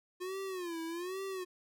square tone with vibrato, 356.5 Hz, F4, 36 cents sharp, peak -38 dBFS, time 0.2-1.45 s, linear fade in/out 20 ms, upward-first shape sine, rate 1.2 Hz, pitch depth 150 cents each way, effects none

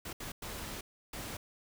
pink noise bursts at uneven times, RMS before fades -42 dBFS, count 4, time 0.05-0.13 / 0.2-0.32 / 0.42-0.81 / 1.13-1.37 s, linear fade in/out 5 ms, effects none

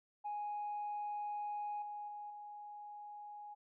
sine tone with level steps, 830.6 Hz, G#5, in tune, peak -37 / -42 / -44 / -47 dBFS, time 0.24-3.55 s, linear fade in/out 20 ms, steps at 1.82 / 2.08 / 2.3 s, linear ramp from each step 2 ms, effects tanh soft clip ceiling -35 dBFS

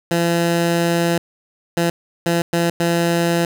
15% pulse tone bursts at uneven times, 170 Hz, F3, 46 cents flat, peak -9 dBFS, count 5, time 0.11-1.18 / 1.77-1.9 / 2.26-2.42 / 2.53-2.7 / 2.8-3.45 s, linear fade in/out 2 ms, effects none

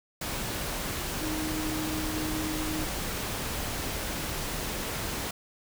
sine tone in noise, 311.1 Hz, D#4, in tune, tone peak -32 dBFS, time 1.21-2.85 s, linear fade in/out 5 ms, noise pink, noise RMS -33 dBFS, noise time 0.21-5.31 s, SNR -2 dB, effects none

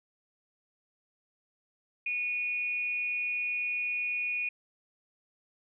sine tone with frequency modulation, 2458 Hz, D#7, 22 cents flat, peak -29 dBFS, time 2.06-4.49 s, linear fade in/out 5 ms, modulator 250 Hz, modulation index 0.32, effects none

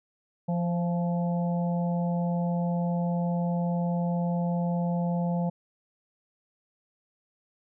harmonic tone with a mistuned harmonic, 172.7 Hz, F3, 19 cents flat, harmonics 1 / 3 / 4 / 5, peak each -25 / -35 / -37 / -39 dBFS, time 0.48-5.5 s, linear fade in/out 10 ms, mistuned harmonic 3, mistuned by +16 cents, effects none

